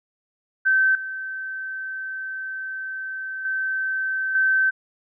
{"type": "tone with level steps", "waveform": "sine", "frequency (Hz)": 1544, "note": "G6", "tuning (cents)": -27, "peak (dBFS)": [-15, -28, -22, -16], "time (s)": [0.65, 4.71], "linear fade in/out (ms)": 20, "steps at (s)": [0.95, 3.45, 4.35], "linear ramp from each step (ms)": 2, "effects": []}